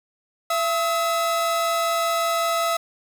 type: tone pair together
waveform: 45% pulse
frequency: 673.6 / 1282 Hz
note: E5 / E6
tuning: +37 / -49 cents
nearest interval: major seventh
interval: 1114 cents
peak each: -23 dBFS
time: 0.5-2.77 s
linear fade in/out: 5 ms
effects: 9-bit